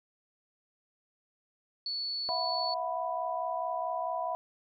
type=tone; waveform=sine; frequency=4435 Hz; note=C#8; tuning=in tune; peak=-32 dBFS; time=1.86-2.74 s; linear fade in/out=2 ms
type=chord; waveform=sine; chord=E suspended second; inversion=none; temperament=equal with one note detuned; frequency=659.3 / 723.9 / 987.8 Hz; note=E5 / F#5 / B5; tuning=0 / -38 / 0 cents; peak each=-35 dBFS; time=2.29-4.35 s; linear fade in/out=0 ms
effects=none